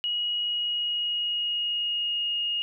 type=tone with pitch glide; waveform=sine; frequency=2900 to 2857 Hz; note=F#7 to F7; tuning=-35 to +39 cents; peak=-25 dBFS; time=0.04-2.62 s; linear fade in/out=0 ms; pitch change=-26 cents; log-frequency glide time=0.34-2.39 s; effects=none